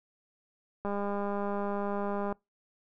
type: click train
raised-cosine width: 1 ms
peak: -21 dBFS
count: 299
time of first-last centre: 0.85-2.325 s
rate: 202 Hz
effects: noise-tail reverb RT60 0.2 s tail -25 dB re dry